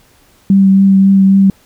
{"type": "tone with vibrato", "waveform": "sine", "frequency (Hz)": 194.1, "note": "G3", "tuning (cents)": -17, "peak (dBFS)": -4, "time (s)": [0.5, 1.5], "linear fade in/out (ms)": 2, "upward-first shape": "triangle", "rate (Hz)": 3.7, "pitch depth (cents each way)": 17, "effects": ["pink hiss -49 dBFS RMS until 1.65 s"]}